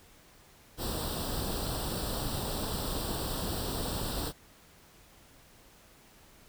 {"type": "noise with comb filter", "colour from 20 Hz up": "pink", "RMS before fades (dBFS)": -34, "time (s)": [0.77, 4.33], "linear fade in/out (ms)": 50, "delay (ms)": 0.23, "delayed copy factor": 0.8, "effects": ["pink hiss -58 dBFS RMS until 6.48 s"]}